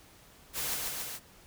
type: noise with echo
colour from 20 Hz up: white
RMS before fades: -34 dBFS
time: 0.53-0.78 s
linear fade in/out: 50 ms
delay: 140 ms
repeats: 3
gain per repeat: -2 dB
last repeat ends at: 1.2 s
effects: pink hiss -57 dBFS RMS until 1.46 s